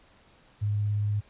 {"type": "tone with vibrato", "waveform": "sine", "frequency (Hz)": 103.83, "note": "G#2", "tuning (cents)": 0, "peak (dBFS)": -24, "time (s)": [0.61, 1.21], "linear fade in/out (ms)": 20, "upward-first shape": "square", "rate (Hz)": 17, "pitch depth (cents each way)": 9, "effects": ["pink hiss -59 dBFS RMS until 1.29 s", "resampled to 8000 Hz"]}